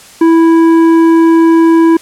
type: tone with tanh clipping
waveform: sine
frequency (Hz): 329.2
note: E4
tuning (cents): -2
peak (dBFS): -5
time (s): 0.21-1.97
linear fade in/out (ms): 5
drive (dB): 10
effects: white hiss -36 dBFS RMS until 2.01 s + low-pass 10000 Hz 12 dB/octave